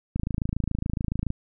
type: click train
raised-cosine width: 5 ms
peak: -14 dBFS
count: 32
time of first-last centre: 0.16-1.304 s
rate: 27.1 Hz
effects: none